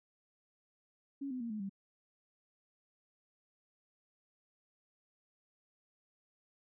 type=tone with pitch steps; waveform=sine; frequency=277.2 / 254.2 / 233.1 / 213.8 / 196.01 Hz; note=C#4 / C4 / A#3 / A3 / G3; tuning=0 / -50 / 0 / -49 / 0 cents; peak=-37 dBFS; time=1.21-1.695 s; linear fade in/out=10 ms; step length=97 ms; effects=none